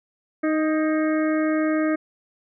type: harmonic tone with a mistuned harmonic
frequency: 311.1 Hz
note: D#4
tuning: in tune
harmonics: 1 / 2 / 4 / 5 / 6 / 7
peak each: -20 / -26 / -32 / -34 / -36 / -37 dBFS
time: 0.43-1.96 s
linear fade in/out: 10 ms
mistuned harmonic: 5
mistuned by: +37 cents
effects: none